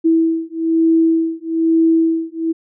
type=beating tone pair; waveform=sine; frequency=326.1 / 327.2 Hz; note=E4 / E4; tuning=-19 / -13 cents; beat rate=1.1 Hz; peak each=-15 dBFS; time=0.04-2.53 s; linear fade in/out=20 ms; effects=none